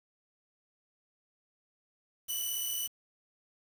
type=tone pair together; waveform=5% pulse; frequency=2960 / 2998 Hz; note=F#7 / F#7; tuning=0 / +22 cents; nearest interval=unison; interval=22 cents; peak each=-27 / -27 dBFS; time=2.28-2.88 s; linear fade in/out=20 ms; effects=8-bit